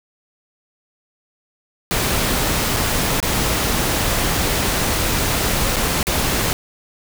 pink noise with dropouts, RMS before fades -19 dBFS, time 1.91-6.53 s, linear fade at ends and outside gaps 0 ms, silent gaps 2.764-2.768 / 3.202-3.227 / 5.761-5.766 / 6.029-6.069 s, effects none

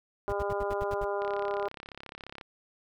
harmonic tone, 201.7 Hz, G3, 50 cents sharp, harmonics 2 / 3 / 4 / 5 / 6 / 7, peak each -32 / -34 / -37 / -38 / -43 / -42 dBFS, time 0.28-1.68 s, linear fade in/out 0 ms
brown noise bursts, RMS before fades -36 dBFS, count 8, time 0.29-1.046 s, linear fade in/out 5 ms, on 35 ms, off 68 ms
click train, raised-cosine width 0.3 ms, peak -26 dBFS, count 42, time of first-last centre 1.22-2.412 s, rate 34.4 Hz
effects none

